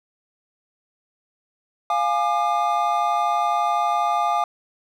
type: chord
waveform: triangle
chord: D diminished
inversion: first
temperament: equal with one note detuned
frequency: 698.5 / 830.6 / 1200.7 Hz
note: F5 / Ab5 / D6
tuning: 0 / 0 / +38 cents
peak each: -21 dBFS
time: 1.9-4.44 s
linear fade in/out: 2 ms
effects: none